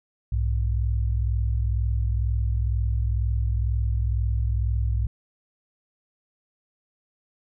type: tone pair together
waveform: sine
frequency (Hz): 61.74 / 103.83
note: B1 / G#2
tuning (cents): 0 / 0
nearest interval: major sixth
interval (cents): 900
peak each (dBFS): -22 / -26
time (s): 0.32-5.07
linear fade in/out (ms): 5
effects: none